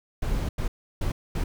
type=noise bursts at uneven times; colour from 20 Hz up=brown; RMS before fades=-26 dBFS; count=4; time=0.22-0.49 / 0.58-0.68 / 1.01-1.12 / 1.35-1.44 s; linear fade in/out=5 ms; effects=none